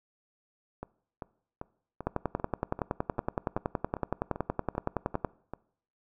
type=two click trains; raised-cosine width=1 ms; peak=-14 / -23 dBFS; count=35 / 13; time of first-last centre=2.07-5.248 / 0.83-5.536 s; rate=10.7 / 2.55 Hz; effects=noise-tail reverb RT60 0.6 s tail -22 dB re dry